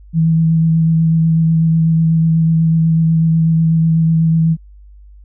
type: tone with vibrato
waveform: sine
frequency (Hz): 162.2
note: E3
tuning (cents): -28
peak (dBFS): -9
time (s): 0.13-4.57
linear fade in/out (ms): 50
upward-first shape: sine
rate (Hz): 8.1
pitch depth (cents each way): 15
effects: added 50 Hz sine -37 dBFS peak until 5.24 s